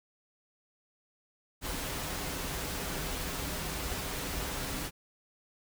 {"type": "noise with comb filter", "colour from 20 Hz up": "pink", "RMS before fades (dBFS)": -36, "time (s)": [1.61, 4.91], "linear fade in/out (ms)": 50, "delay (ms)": 8.9, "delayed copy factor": -0.5, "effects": []}